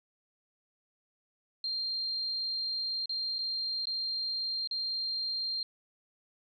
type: tone with dropouts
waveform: sine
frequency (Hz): 4186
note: C8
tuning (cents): 0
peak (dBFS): -31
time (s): 1.64-5.63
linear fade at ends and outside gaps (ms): 2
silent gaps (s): 3.058-3.094 / 3.384-3.389 / 3.855-3.87 / 4.674-4.711
effects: none